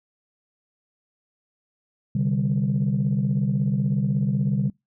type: chord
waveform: sine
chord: C suspended second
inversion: none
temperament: just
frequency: 130.81 / 147.16 / 196.22 Hz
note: C3 / D3 / G3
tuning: 0 / +4 / +2 cents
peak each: -23 dBFS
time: 2.15-4.7 s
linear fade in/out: 5 ms
effects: noise-tail reverb RT60 0.2 s tail -26 dB re dry + tanh soft clip ceiling -14 dBFS